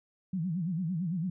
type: tone with vibrato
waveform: sine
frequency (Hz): 173.1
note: F3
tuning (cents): -15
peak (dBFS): -29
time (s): 0.33-1.3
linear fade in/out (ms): 5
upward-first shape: sine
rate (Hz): 8.9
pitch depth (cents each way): 180
effects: none